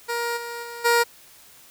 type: tone with level steps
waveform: 15% pulse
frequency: 471.6 Hz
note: A#4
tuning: 20 cents sharp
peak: -18 / -25 / -28 / -10 dBFS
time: 0.08-1.04 s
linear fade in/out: 20 ms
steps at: 0.36 / 0.62 / 0.84 s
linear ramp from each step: 20 ms
effects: white hiss -50 dBFS RMS until 1.7 s